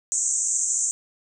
pink band-pass noise, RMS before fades -24 dBFS, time 0.12-0.91 s, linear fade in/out 0 ms, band 6300 to 8200 Hz, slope 96 dB/octave, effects none

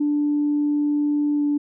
sine tone with pitch glide, 293.7 to 291.5 Hz, D4 to D4, 0 to -13 cents, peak -17 dBFS, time 0-1.58 s, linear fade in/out 10 ms, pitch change -13 cents, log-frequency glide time 1.35-1.43 s, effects tanh soft clip ceiling -13 dBFS

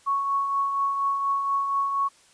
sine tone with tremolo, 1108.7 Hz, C#6, in tune, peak -20 dBFS, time 0.06-2.09 s, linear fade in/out 20 ms, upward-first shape triangle, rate 4.2 Hz, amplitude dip 45%, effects white hiss -57 dBFS RMS until 2.33 s + resampled to 22050 Hz

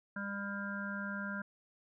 harmonic tone, 200 Hz, G3, 35 cents sharp, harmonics 1 / 3 / 5 / 7 / 8, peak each -40 / -49 / -50 / -42 / -43 dBFS, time 0.16-1.42 s, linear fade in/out 5 ms, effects none

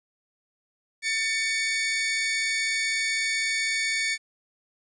sawtooth tone pair together, 1784 / 2244 Hz, A6 / C#7, +23 / +21 cents, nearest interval major third, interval 398 cents, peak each -26 / -22 dBFS, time 1.02-4.18 s, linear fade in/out 50 ms, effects resampled to 22050 Hz + 10-bit

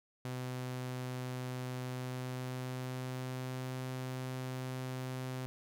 sawtooth tone with pitch glide, 126.9 to 128.89 Hz, B2 to C3, +47 to -26 cents, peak -34 dBFS, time 0.25-5.46 s, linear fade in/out 0 ms, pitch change +27 cents, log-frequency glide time 1.82-3.72 s, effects none

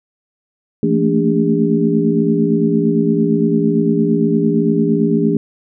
sine tone cluster, 167.7 / 218.6 / 227.4 / 290.7 / 404.3 Hz, E3 / A3 / A#3 / D4 / G#4, +30 / -11 / -43 / -18 / -46 cents, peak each -18 dBFS, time 0.83-5.37 s, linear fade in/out 2 ms, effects none

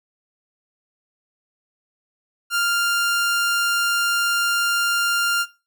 sawtooth tone, 1396.9 Hz, F6, in tune, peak -15 dBFS, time 2.5-5.46 s, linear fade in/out 50 ms, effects noise-tail reverb RT60 0.3 s tail -18 dB re dry

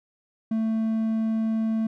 triangle tone, 222.1 Hz, A3, 16 cents sharp, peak -20 dBFS, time 0.51-1.87 s, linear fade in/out 5 ms, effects none

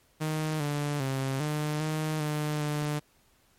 sawtooth tone with pitch steps, 155.5 / 146 / 134.1 / 150.9 / 155.4 / 150.7 / 148.9 Hz, D#3 / D3 / C3 / D3 / D#3 / D3 / D3, -1 / -10 / +43 / +47 / -2 / +45 / +24 cents, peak -24 dBFS, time 0.2-3 s, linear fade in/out 20 ms, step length 400 ms, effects pink hiss -65 dBFS RMS until 3.58 s + MP3 64 kbps

